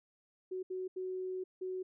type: tone bursts at uneven times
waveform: sine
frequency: 371.6 Hz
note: F#4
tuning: 7 cents sharp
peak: -36 dBFS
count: 4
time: 0.51-0.63 / 0.7-0.88 / 0.96-1.44 / 1.61-1.83 s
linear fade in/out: 10 ms
effects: none